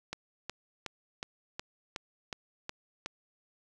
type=click train; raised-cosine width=0.2 ms; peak=-19 dBFS; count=9; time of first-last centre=0.13-3.06 s; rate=2.73 Hz; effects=none